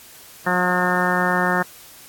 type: harmonic tone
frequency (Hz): 180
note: F#3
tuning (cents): -47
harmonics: 1 / 2 / 3 / 4 / 5 / 6 / 7 / 8 / 9 / 10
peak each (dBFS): -24 / -27 / -27 / -26 / -26 / -27 / -27 / -26 / -27 / -24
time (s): 0.46-1.63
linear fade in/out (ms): 10
type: clicks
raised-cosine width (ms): 0.3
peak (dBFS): -29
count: 2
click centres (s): 0.781 / 0.819
effects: white hiss -44 dBFS RMS until 2.08 s + AAC 64 kbps